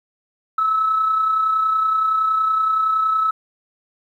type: tone with amplitude modulation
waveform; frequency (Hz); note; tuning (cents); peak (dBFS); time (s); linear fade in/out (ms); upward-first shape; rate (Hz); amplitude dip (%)
sine; 1300; E6; -24; -13; 0.58-3.31; 5; sine; 30.7; 40
effects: tanh soft clip ceiling -9 dBFS + 9-bit